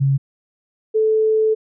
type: tone pair in turn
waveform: sine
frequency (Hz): 137.2 / 436.8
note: C#3 / A4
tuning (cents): -17 / -13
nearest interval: octave + minor sixth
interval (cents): 2004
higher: second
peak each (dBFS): -13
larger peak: neither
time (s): 0-0.18 / 0.94-1.55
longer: second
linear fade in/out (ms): 20
effects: none